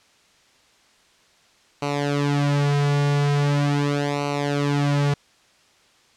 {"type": "tone with flanger", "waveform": "sawtooth", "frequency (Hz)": 143.7, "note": "D3", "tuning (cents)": -37, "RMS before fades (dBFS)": -21, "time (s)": [1.82, 5.14], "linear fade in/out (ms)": 5, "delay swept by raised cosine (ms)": [0.58, 3.88], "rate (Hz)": 0.41, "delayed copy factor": -0.85, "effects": ["white hiss -57 dBFS RMS until 6.16 s", "low-pass 6000 Hz 12 dB/octave"]}